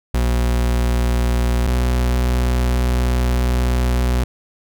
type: tone pair in turn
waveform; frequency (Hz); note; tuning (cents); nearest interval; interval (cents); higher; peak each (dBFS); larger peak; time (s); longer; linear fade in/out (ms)
40% pulse; 60 / 61.62; B1 / B1; -49 / -3; unison; 46; second; -14; neither; 0.14-1.67 / 1.67-4.24; second; 5
effects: none